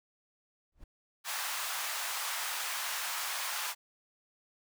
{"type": "noise with exponential growth", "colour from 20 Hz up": "brown", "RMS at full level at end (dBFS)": -44, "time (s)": [0.72, 0.84], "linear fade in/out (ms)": 5, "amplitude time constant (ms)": 26}
{"type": "high-pass noise", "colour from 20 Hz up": "pink", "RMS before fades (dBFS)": -36, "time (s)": [1.24, 3.75], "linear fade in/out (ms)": 50, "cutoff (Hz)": 840, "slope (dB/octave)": 24}
{"effects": []}